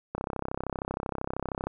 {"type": "click train", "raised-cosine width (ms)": 1, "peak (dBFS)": -17, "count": 51, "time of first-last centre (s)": [0.15, 1.67], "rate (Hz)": 32.9, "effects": []}